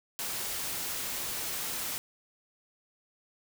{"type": "noise", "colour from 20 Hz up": "white", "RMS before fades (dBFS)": -35, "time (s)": [0.19, 1.98], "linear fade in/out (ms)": 0, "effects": []}